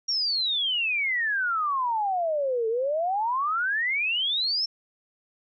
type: exponential two-way sweep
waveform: sine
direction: down then up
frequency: 5670 to 437.1 to 5460 Hz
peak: -23 dBFS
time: 0.08-4.66 s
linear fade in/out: 10 ms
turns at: 2.68 s
effects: none